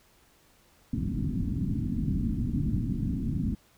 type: low-pass noise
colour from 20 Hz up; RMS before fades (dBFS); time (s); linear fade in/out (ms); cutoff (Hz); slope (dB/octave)
white; -29; 0.93-3.55; 2; 270; 48
effects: pink hiss -62 dBFS RMS until 3.77 s